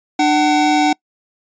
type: tone pair together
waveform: square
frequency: 299.4 / 754.4 Hz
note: D4 / F#5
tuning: +33 / +33 cents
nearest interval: octave + major third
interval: 1600 cents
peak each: -15 dBFS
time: 0.19-0.93 s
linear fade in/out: 5 ms
effects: noise-tail reverb RT60 0.1 s tail -26 dB re dry + resampled to 16000 Hz